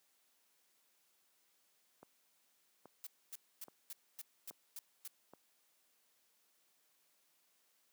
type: click train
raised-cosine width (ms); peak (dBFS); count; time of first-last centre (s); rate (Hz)
1; -40; 5; 2.03-5.336; 1.21
type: noise bursts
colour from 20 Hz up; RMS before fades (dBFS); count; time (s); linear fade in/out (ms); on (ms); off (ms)
blue; -47; 8; 3.04-5.076; 0; 27; 260
effects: white hiss -75 dBFS RMS until 7.92 s + high-pass 200 Hz 12 dB/octave